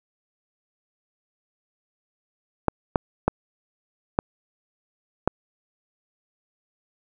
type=clicks; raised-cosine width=1 ms; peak=-4 dBFS; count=5; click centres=2.683 / 2.958 / 3.28 / 4.189 / 5.276 s; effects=none